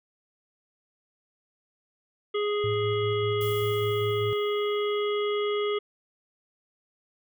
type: harmonic tone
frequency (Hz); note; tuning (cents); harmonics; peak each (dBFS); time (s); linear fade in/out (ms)
415.3; G#4; 0; 1 / 3 / 5 / 7 / 8; -25 / -34 / -38 / -41 / -38; 2.34-5.79; 10
type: tone with tremolo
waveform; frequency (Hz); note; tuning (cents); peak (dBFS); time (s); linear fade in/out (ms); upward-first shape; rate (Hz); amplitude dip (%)
sine; 109.6; A2; -6; -29; 2.64-4.33; 0; square; 5.1; 25
type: noise with exponential decay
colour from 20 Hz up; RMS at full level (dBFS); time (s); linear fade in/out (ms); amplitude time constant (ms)
violet; -39; 3.41-5.44; 1; 440
effects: none